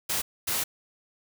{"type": "noise bursts at uneven times", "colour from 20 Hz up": "white", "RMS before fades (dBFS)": -28, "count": 2, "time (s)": [[0.09, 0.22], [0.47, 0.64]], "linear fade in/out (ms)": 10, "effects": []}